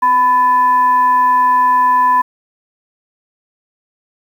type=tone with frequency modulation; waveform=sine; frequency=1000 Hz; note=B5; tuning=21 cents sharp; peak=-8 dBFS; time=0.02-2.22 s; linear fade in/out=10 ms; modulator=743 Hz; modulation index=0.37; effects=high-pass 400 Hz 12 dB/octave + 7-bit

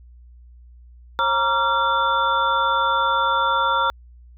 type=tone cluster; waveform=sine; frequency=539 / 938 / 1155 / 1376 / 3518 Hz; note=C#5 / A#5 / D6 / F6 / A7; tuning=-49 / +11 / -29 / -26 / -1 cents; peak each=-28 / -21 / -27 / -20 / -28 dBFS; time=1.19-3.9 s; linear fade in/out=0 ms; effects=added 60 Hz sine -43 dBFS peak until 4.37 s

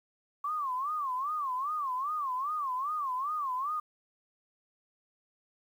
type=tone with vibrato; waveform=sine; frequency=1117 Hz; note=C#6; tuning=13 cents sharp; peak=-30 dBFS; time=0.44-3.8 s; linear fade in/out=5 ms; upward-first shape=sine; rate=2.5 Hz; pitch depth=190 cents each way; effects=10-bit

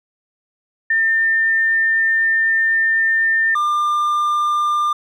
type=tone pair in turn; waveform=sine / triangle; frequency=1802 / 1197.5 Hz; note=A6 / D6; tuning=+41 / +33 cents; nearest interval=perfect fifth; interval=708 cents; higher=first; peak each=-13 dBFS; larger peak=neither; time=0.9-3.55 / 3.55-4.93 s; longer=first; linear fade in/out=5 ms; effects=none

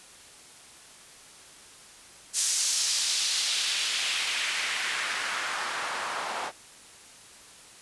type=noise with band-pass filter sweep; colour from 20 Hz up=white; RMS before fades=-29 dBFS; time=2.33-6.52 s; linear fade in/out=50 ms; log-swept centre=7000 to 820 Hz; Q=1.4; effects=white hiss -50 dBFS RMS until 7.81 s + resampled to 24000 Hz

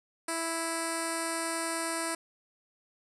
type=tone with low-pass filter; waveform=10% pulse; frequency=329.6 Hz; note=E4; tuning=in tune; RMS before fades=-33 dBFS; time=0.28-2.15 s; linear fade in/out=5 ms; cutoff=9600 Hz; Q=8.9; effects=none

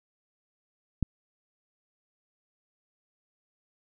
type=click; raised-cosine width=5 ms; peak=-13 dBFS; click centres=1.027 s; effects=none

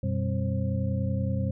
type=tone cluster; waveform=sine; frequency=91.2 / 121.7 / 195.4 / 260.8 / 532 Hz; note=F#2 / B2 / G3 / C4 / C5; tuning=-24 / -25 / -5 / -5 / +29 cents; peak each=-29 / -29 / -31 / -38 / -37 dBFS; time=0.03-1.51 s; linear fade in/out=5 ms; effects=none

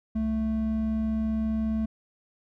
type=tone pair together; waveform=triangle; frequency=65.41 / 220.2 Hz; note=C2 / A3; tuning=0 / +2 cents; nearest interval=octave + major sixth; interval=2102 cents; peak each=-31 / -23 dBFS; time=0.15-1.86 s; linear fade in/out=10 ms; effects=none

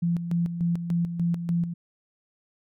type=tone with tremolo; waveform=sine; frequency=170.9 Hz; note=F3; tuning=37 cents flat; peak=-21 dBFS; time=0.02-1.74 s; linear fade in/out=10 ms; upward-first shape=square; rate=3.4 Hz; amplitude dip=60%; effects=none

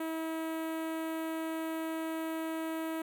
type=tone with notch filter; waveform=sawtooth; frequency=322.2 Hz; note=E4; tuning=39 cents flat; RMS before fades=-36 dBFS; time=0-3.02 s; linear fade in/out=5 ms; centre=5200 Hz; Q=0.63; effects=none

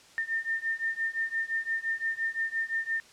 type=beating tone pair; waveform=sine; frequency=1806 / 1811.8 Hz; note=A6 / A#6; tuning=+45 / -50 cents; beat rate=5.8 Hz; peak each=-32 / -31 dBFS; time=0.18-3 s; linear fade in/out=0 ms; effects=white hiss -55 dBFS RMS until 3.12 s + low-pass 7000 Hz 12 dB/octave

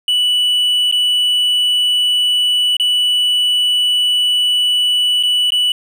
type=tone with dropouts; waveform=triangle; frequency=2960 Hz; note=F#7; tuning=in tune; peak=-10 dBFS; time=0.08-5.72 s; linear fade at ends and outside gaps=2 ms; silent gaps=0.914-0.924 / 2.768-2.798 / 5.228-5.234 / 5.505-5.52 s; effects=none

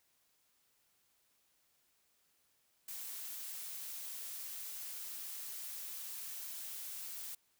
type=noise; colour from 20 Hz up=blue; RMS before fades=-45 dBFS; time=2.88-7.35 s; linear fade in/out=5 ms; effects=white hiss -75 dBFS RMS until 7.59 s

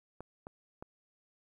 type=clicks; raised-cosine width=1 ms; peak=-30 dBFS; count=3; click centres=0.206 / 0.469 / 0.825 s; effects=11-bit

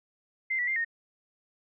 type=tone with pitch steps; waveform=sine; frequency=2082 / 1951 / 2097 / 1849 Hz; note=C7 / B6 / C7 / A#6; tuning=-9 / -22 / +3 / -15 cents; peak=-26 dBFS; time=0.5-0.848 s; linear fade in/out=10 ms; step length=87 ms; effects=none

